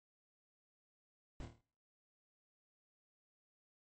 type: noise with echo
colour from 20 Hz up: brown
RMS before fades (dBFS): -45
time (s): 1.4-1.45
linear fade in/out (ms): 0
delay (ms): 26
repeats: 6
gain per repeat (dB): -5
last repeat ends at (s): 1.606
effects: noise-tail reverb RT60 0.5 s tail -22 dB re dry + MP3 32 kbps